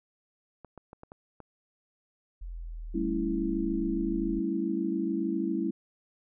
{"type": "clicks", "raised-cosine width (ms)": 1, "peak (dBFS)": -31, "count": 6, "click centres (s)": [0.647, 0.777, 0.931, 1.034, 1.119, 1.403]}
{"type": "exponential two-way sweep", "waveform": "sine", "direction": "down then up", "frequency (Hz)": [43.65, 32.44, 42.66], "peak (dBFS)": -36, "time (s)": [2.41, 4.4], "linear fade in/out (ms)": 10, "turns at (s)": 3.84}
{"type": "chord", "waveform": "sine", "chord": "A dominant seventh", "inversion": "third", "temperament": "equal with one note detuned", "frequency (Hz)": [196, 223.2, 277.2, 329.6], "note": ["G3", "A3", "C#4", "E4"], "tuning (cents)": [0, 25, 0, 0], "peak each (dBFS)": [-33, -35, -34, -30], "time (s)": [2.94, 5.71], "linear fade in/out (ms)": 10}
{"effects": []}